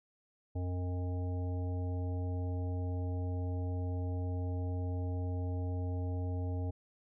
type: harmonic tone with a mistuned harmonic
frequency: 89.8 Hz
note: F2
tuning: 49 cents sharp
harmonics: 1 / 3 / 5 / 7 / 9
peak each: -33 / -43 / -47 / -50 / -52 dBFS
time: 0.55-6.71 s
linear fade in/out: 10 ms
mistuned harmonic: 5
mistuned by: +21 cents
effects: none